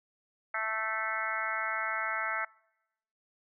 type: harmonic tone with a mistuned harmonic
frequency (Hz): 220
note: A3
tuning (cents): 0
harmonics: 3 / 4 / 5 / 6 / 7 / 8 / 9 / 10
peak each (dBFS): -41 / -40 / -46 / -35 / -37 / -40 / -38 / -39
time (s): 0.54-2.45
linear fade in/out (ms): 5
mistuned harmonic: 10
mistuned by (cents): -21
effects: noise-tail reverb RT60 0.9 s tail -25 dB re dry